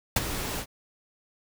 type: noise with ADSR envelope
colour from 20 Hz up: pink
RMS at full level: -20 dBFS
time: 0.16-0.66 s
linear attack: 5 ms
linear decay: 27 ms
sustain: -12 dB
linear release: 66 ms
effects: none